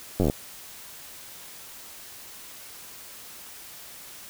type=slowing click train; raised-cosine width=2 ms; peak=-10 dBFS; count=9; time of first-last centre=0.2-0.299 s; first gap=10 ms; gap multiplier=1.06; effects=white hiss -44 dBFS RMS until 4.29 s